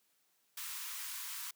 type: high-pass noise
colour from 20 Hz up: white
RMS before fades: -43 dBFS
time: 0.57-1.51 s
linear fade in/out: 5 ms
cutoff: 910 Hz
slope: 96 dB/octave
effects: white hiss -75 dBFS RMS until 1.55 s + high-pass 150 Hz 12 dB/octave